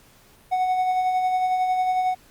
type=tone with tremolo; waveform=triangle; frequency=740 Hz; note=F#5; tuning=in tune; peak=-16 dBFS; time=0.51-2.15 s; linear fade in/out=20 ms; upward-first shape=sine; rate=11 Hz; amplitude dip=35%; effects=pink hiss -54 dBFS RMS until 2.3 s + Opus 48 kbps